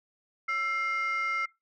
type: tone pair together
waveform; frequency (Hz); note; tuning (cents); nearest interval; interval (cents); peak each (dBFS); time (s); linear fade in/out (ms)
sine; 1335 / 2116; E6 / C7; +22 / +19; minor sixth; 797; -28; 0.48-1.46; 10
effects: noise-tail reverb RT60 0.2 s tail -21 dB re dry + tanh soft clip ceiling -24 dBFS